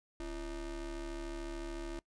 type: ring-modulated tone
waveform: square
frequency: 151.2 Hz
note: D#3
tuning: 49 cents flat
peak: -37 dBFS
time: 0.2-1.99 s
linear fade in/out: 0 ms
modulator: 188 Hz
effects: noise-tail reverb RT60 0.1 s tail -22 dB re dry + resampled to 22050 Hz